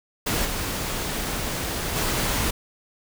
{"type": "noise with level steps", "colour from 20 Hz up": "pink", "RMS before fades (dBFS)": [-24, -28, -24], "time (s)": [0.26, 2.51], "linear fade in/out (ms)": 10, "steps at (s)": [0.44, 1.95], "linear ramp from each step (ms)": 20, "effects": []}